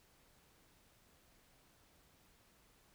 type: silence
effects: pink hiss -69 dBFS RMS until 2.94 s